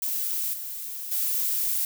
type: noise with level steps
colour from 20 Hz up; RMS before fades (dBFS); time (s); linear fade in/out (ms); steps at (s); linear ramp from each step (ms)
violet; -28 / -35 / -26; 0.02-1.85; 2; 0.53 / 1.11; 10
effects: none